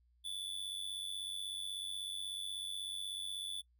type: tone with amplitude modulation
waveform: square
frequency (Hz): 3471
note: A7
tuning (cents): -24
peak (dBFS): -37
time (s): 0.24-3.62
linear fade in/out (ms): 20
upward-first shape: sine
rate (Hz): 96.3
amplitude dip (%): 70
effects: noise-tail reverb RT60 0.1 s tail -23 dB re dry + added 60 Hz sine -68 dBFS peak until 3.79 s